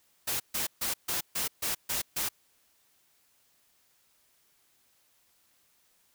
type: noise bursts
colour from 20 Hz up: white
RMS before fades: -31 dBFS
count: 8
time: 0.27-2.29 s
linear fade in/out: 10 ms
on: 130 ms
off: 140 ms
effects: white hiss -68 dBFS RMS until 6.14 s